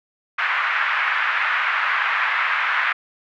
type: band-pass noise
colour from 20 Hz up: pink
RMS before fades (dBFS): -21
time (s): 0.38-2.93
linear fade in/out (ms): 10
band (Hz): 1200 to 2200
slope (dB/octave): 24
effects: none